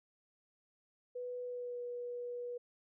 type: tone with pitch glide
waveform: sine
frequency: 493.9 to 485.7 Hz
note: B4 to B4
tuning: 0 to -29 cents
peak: -39 dBFS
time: 1.15-2.58 s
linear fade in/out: 10 ms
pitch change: -29 cents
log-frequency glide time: 1.44-1.81 s
effects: none